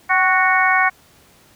harmonic tone with a mistuned harmonic, 369.1 Hz, F#4, 4 cents flat, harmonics 2 / 3 / 4 / 5 / 6, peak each -19 / -19 / -19 / -19 / -19 dBFS, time 0.09-0.9 s, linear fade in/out 20 ms, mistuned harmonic 2, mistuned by +44 cents, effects pink hiss -51 dBFS RMS until 1.55 s + high-pass 60 Hz 12 dB/octave

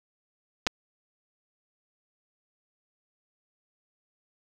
clicks, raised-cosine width 0.2 ms, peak -8 dBFS, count 2, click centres 0.667 / 0.671 s, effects none

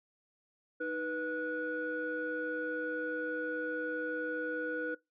sine tone cluster, 311.2 / 491.7 / 1464 Hz, D#4 / B4 / F#6, 0 / -8 / -19 cents, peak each -39 / -36 / -37 dBFS, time 0.8-4.95 s, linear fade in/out 10 ms, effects noise-tail reverb RT60 0.2 s tail -21 dB re dry + tanh soft clip ceiling -26 dBFS

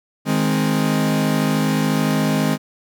40% pulse chord, Ab major, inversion second, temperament equal, 155.56 / 207.7 / 261.6 Hz, Eb3 / Ab3 / C4, 0 / 0 / 0 cents, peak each -20 dBFS, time 0.25-2.58 s, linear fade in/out 50 ms, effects none

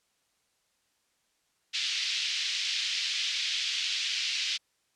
pink band-pass noise, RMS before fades -31 dBFS, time 1.73-4.58 s, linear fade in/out 20 ms, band 2600 to 5200 Hz, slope 24 dB/octave, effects white hiss -73 dBFS RMS until 4.95 s + low-pass 9000 Hz 12 dB/octave

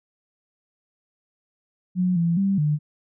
sine tone with pitch steps, 181.8 / 169 / 195.8 / 149.8 Hz, F#3 / E3 / G3 / D3, -30 / +43 / -2 / +35 cents, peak -18 dBFS, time 1.95-2.79 s, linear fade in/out 50 ms, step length 210 ms, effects none

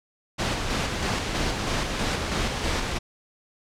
pink noise with tremolo, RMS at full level -25 dBFS, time 0.38-2.99 s, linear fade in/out 20 ms, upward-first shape square, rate 3.1 Hz, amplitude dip 30%, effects low-pass 6000 Hz 12 dB/octave

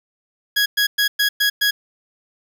20% pulse tone bursts, 1661.2 Hz, G#6, in tune, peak -10 dBFS, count 6, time 0.56-1.71 s, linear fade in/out 10 ms, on 100 ms, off 110 ms, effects none

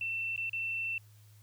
sine tone with dropouts, 2686 Hz, E7, 32 cents sharp, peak -32 dBFS, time 0.01-0.98 s, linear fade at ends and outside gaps 2 ms, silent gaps 0.362-0.377 / 0.496-0.531 s, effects added 105 Hz sine -55 dBFS peak until 1.42 s + white hiss -66 dBFS RMS until 1.42 s

